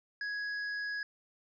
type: tone with hard clipping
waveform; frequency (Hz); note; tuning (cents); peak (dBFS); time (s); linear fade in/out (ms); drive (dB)
sine; 1667; G#6; +6; -36; 0.21-1.03; 2; 8
effects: resampled to 16000 Hz